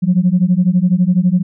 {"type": "beating tone pair", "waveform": "sine", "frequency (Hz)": [174.61, 186.61], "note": ["F3", "F#3"], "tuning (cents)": [0, 15], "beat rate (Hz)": 12, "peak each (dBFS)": -12, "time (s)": [0.02, 1.43], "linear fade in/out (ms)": 20, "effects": ["tanh soft clip ceiling -3 dBFS"]}